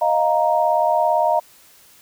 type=chord; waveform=sine; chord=Eb suspended second; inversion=none; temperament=just; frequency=622.3 / 700 / 933.4 Hz; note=Eb5 / F5 / Bb5; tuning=0 / +4 / +2 cents; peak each=-19 dBFS; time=0.01-1.4 s; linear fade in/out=10 ms; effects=white hiss -50 dBFS RMS until 2.01 s